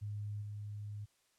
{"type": "tone with level steps", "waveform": "sine", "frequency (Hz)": 103.83, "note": "G#2", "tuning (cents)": 0, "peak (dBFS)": [-38, -41], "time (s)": [0.01, 1.06], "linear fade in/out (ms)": 20, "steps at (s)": 0.41, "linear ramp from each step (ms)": 20, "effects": ["white hiss -74 dBFS RMS until 1.38 s", "low-pass 10000 Hz 12 dB/octave"]}